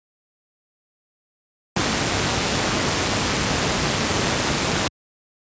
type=noise with amplitude modulation; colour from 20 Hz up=pink; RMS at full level=-18 dBFS; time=1.76-4.88 s; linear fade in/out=5 ms; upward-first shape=sine; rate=208 Hz; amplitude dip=55%; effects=high-pass 80 Hz 12 dB/octave + resampled to 16000 Hz